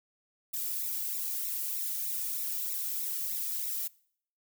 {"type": "noise with flanger", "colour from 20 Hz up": "violet", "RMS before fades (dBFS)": -34, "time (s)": [0.53, 3.88], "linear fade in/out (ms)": 10, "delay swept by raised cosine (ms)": [0.63, 1.93], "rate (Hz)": 3.2, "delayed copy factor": -0.95, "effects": ["noise-tail reverb RT60 0.6 s tail -23 dB re dry"]}